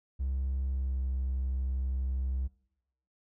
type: tone with pitch glide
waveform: triangle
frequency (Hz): 66.5 to 65.17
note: C2 to C2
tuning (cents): +29 to -6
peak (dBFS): -26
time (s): 0.19-2.48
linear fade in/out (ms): 20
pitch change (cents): -35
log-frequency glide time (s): 0.66-1.01
effects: noise-tail reverb RT60 0.8 s tail -25 dB re dry + tanh soft clip ceiling -24 dBFS